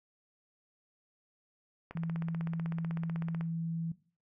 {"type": "click train", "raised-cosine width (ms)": 0.5, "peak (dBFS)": -28, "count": 25, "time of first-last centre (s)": [1.91, 3.41], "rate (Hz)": 16}
{"type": "tone", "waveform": "sine", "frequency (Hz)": 165.3, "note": "E3", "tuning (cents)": 5, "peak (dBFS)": -33, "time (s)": [1.95, 3.92], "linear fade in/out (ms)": 5}
{"effects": ["noise-tail reverb RT60 0.4 s tail -17 dB re dry"]}